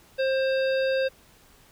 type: harmonic tone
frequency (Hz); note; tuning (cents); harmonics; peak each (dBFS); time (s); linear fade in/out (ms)
530; C5; +22; 1 / 3 / 5 / 7 / 9; -22 / -32 / -36 / -39 / -41; 0.18-1.09; 20
effects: pink hiss -56 dBFS RMS until 1.71 s